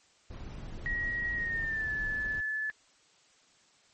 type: noise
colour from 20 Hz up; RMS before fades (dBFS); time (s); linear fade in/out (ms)
brown; -41; 0.3-2.41; 10
type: tone with pitch glide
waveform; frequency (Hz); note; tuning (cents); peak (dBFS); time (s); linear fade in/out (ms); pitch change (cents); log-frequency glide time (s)
sine; 1900 to 1732.3; A#6 to A6; +33 to -27; -30; 0.86-2.7; 0; -160; 1.34-1.91
effects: white hiss -64 dBFS RMS until 3.93 s + MP3 32 kbps